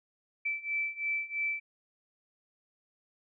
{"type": "beating tone pair", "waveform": "sine", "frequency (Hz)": [2321, 2324], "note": ["D7", "D7"], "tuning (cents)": [-21, -19], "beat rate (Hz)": 3, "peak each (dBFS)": [-35, -33], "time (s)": [0.45, 1.6], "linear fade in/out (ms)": 10, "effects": []}